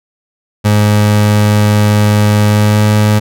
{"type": "tone with pitch glide", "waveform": "30% pulse", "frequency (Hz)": [104.8, 105.83], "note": ["G#2", "G#2"], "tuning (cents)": [16, 33], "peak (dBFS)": -4, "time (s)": [0.64, 3.2], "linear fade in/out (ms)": 20, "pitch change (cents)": 17, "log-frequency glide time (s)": [2.49, 2.86], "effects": []}